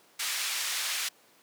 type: band-pass noise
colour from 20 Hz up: pink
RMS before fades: -32 dBFS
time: 0.19-1.09 s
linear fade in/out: 10 ms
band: 2000 to 11000 Hz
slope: 12 dB/octave
effects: pink hiss -60 dBFS RMS until 1.42 s + high-pass 300 Hz 12 dB/octave